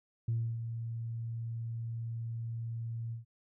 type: tone with ADSR envelope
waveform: sine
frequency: 115.2 Hz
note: A#2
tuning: 20 cents flat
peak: -27 dBFS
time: 0.28-3.25 s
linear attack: 5 ms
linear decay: 290 ms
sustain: -8 dB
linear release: 130 ms
effects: tanh soft clip ceiling -25 dBFS